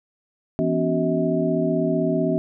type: tone cluster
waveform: sine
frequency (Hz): 167.3 / 246.6 / 282.3 / 375.2 / 640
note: E3 / B3 / C#4 / F#4 / D#5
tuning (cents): +26 / -2 / +32 / +24 / +49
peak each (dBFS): -25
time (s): 0.59-2.38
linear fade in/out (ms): 0
effects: none